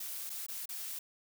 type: noise with dropouts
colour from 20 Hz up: blue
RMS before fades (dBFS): -41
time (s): 0-0.99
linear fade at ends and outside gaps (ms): 5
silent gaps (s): 0.296-0.3 / 0.465-0.484 / 0.657-0.69
effects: none